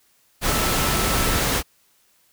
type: tone in noise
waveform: sine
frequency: 1318.5 Hz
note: E6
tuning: in tune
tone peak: -30 dBFS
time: 0.44-1.41 s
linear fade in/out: 50 ms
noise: pink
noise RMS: -21 dBFS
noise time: 0.41-1.63 s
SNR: -12 dB
effects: white hiss -61 dBFS RMS until 2.32 s

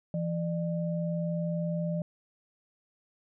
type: tone pair together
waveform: sine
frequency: 168.09 / 599 Hz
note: E3 / D5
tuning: +34 / +34 cents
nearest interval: octave + minor seventh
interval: 2200 cents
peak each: -29 / -35 dBFS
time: 0.14-2.02 s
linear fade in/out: 2 ms
effects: none

